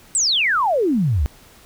sine exponential sweep, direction down, 8372 to 61.74 Hz, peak -15 dBFS, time 0.15-1.26 s, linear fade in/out 0 ms, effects pink hiss -48 dBFS RMS until 1.65 s

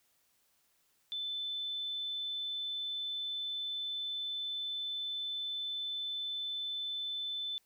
sine tone, 3520 Hz, A7, in tune, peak -35 dBFS, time 1.12-7.58 s, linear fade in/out 0 ms, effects white hiss -73 dBFS RMS until 7.65 s

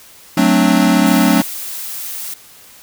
square chord, D dominant seventh, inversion first, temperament equal, 185 / 220 / 261.6 / 293.7 Hz, F#3 / A3 / C4 / D4, 0 / 0 / 0 / 0 cents, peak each -16 dBFS, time 0.37-1.42 s, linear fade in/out 5 ms
blue noise, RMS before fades -26 dBFS, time 1.06-2.34 s, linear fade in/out 5 ms
effects white hiss -42 dBFS RMS until 2.82 s

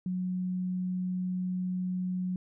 sine tone, 182.9 Hz, F#3, 20 cents flat, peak -29 dBFS, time 0.06-2.36 s, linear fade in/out 2 ms, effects none

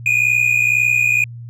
triangle tone pair together, 2427 / 2489 Hz, D#7 / D#7, -44 / 0 cents, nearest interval unison, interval 44 cents, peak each -14 / -14 dBFS, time 0.06-1.24 s, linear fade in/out 2 ms, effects added 118 Hz sine -30 dBFS peak until 1.49 s

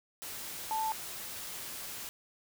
sine tone in noise, 880 Hz, A5, in tune, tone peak -30 dBFS, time 0.71-0.92 s, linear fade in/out 0 ms, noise white, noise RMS -42 dBFS, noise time 0.22-2.09 s, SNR +9 dB, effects none

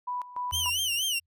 sine tone with tremolo, 987.8 Hz, B5, in tune, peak -29 dBFS, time 0.07-0.7 s, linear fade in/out 10 ms, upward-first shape square, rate 3.4 Hz, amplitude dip 80%
sawtooth tone with vibrato, 2957 Hz, F#7, 2 cents flat, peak -23 dBFS, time 0.52-1.2 s, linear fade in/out 20 ms, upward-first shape sine, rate 4.2 Hz, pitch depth 130 cents each way
sine tone with exponential decay, 84.7 Hz, E2, 48 cents sharp, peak -33 dBFS, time 0.52-1.26 s, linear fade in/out 5 ms, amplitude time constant 160 ms
effects none

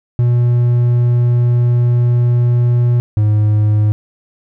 triangle tone pair in turn, 120.9 / 105.9 Hz, B2 / G#2, -36 / +34 cents, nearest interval major second, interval 230 cents, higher first, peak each -7 dBFS, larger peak neither, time 0.19-3 / 3.17-3.92 s, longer first, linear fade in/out 0 ms, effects none

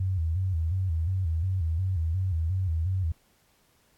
sine tone with vibrato, 87.31 Hz, F2, in tune, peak -24 dBFS, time 0-3.12 s, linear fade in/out 5 ms, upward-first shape square, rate 2.8 Hz, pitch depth 130 cents each way, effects pink hiss -65 dBFS RMS until 3.97 s + AAC 64 kbps

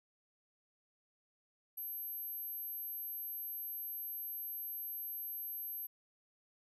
sine tone, 12440 Hz, G9, 14 cents flat, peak -40 dBFS, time 1.77-5.87 s, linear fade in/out 10 ms, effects none

